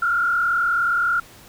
sine tone with frequency modulation, 1396.9 Hz, F6, in tune, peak -17 dBFS, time 0.02-1.2 s, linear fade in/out 5 ms, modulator 38.7 Hz, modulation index 1.2, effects pink hiss -46 dBFS RMS until 1.48 s

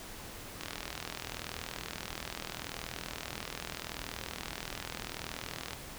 click train, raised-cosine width 0.2 ms, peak -20 dBFS, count 210, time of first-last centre 0.61-5.733 s, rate 40.8 Hz, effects pink hiss -46 dBFS RMS until 5.98 s

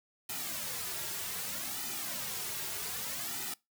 white noise with flanger, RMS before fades -38 dBFS, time 0.29-3.54 s, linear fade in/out 5 ms, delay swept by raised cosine 1.8 to 4 ms, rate 0.64 Hz, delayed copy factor -0.85, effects noise-tail reverb RT60 0.2 s tail -22 dB re dry

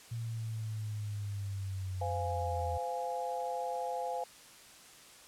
sine linear sweep, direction down, 116.54 to 82.41 Hz, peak -35 dBFS, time 0.11-2.78 s, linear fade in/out 10 ms
sine chord, F minor, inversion second, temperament equal with one note detuned, 512.5 / 698.5 / 830.6 Hz, C5 / F5 / Ab5, -36 / 0 / 0 cents, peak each -38 dBFS, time 2.01-4.24 s, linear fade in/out 5 ms
effects white hiss -55 dBFS RMS until 5.27 s + low-pass 10000 Hz 12 dB/octave

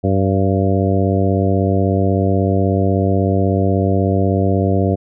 harmonic tone with a mistuned harmonic, 96.3 Hz, G2, 30 cents flat, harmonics 1 / 2 / 3 / 4 / 5 / 6 / 7, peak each -16 / -19 / -21 / -22 / -23 / -24 / -24 dBFS, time 0.03-4.96 s, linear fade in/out 20 ms, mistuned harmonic 7, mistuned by +26 cents, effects none

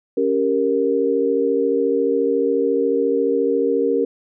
sine chord, G diminished, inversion second, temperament equal, 277.2 / 392 / 466.2 Hz, Db4 / G4 / Bb4, 0 / 0 / 0 cents, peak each -22 / -21 / -18 dBFS, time 0.17-4.05 s, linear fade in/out 5 ms, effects none

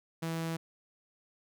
sawtooth tone, 164 Hz, E3, 9 cents flat, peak -29 dBFS, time 0.22-0.57 s, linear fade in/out 10 ms, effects none

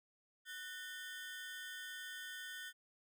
30% pulse ring-modulated tone, 1652 Hz, G#6, 10 cents flat, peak -40 dBFS, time 0.45-2.73 s, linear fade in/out 50 ms, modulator 169 Hz, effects none

